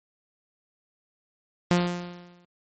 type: tone with exponential decay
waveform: sawtooth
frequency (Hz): 176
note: F3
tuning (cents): +14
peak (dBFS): -13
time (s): 1.71-2.45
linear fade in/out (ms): 0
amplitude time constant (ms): 160
effects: low-pass 7000 Hz 12 dB/octave + MP3 32 kbps